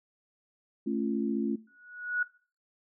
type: chord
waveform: sine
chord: A augmented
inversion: none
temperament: just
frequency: 220 / 275 / 343.8 Hz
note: A3 / C#4 / E#4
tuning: 0 / -14 / -27 cents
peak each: -31 / -32 / -34 dBFS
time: 0.86-1.56 s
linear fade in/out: 10 ms
type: tone with exponential growth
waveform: sine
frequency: 1462 Hz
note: F#6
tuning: 21 cents flat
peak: -24 dBFS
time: 1.67-2.23 s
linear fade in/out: 5 ms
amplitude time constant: 120 ms
effects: noise-tail reverb RT60 0.4 s tail -19 dB re dry